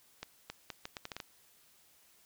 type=accelerating click train; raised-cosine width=0.2 ms; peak=-23 dBFS; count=9; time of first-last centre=0.23-1.202 s; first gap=270 ms; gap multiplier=0.75; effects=white hiss -65 dBFS RMS until 2.25 s

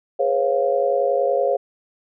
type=chord; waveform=sine; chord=C# dominant seventh; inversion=second; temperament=equal with one note detuned; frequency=415.3 / 493.9 / 544.5 / 698.5 Hz; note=G#4 / B4 / C#5 / E#5; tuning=0 / 0 / -31 / 0 cents; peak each=-24 / -24 / -19 / -24 dBFS; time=0.19-1.57 s; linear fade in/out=10 ms; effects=none

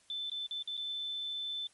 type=tone with dropouts; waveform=sine; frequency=3526 Hz; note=A7; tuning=3 cents sharp; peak=-35 dBFS; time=0.1-1.67 s; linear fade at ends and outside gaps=1 ms; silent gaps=0.298-0.317 / 0.465-0.51 / 0.625-0.675 / 0.769-0.776 s; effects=white hiss -66 dBFS RMS until 1.73 s + MP3 48 kbps

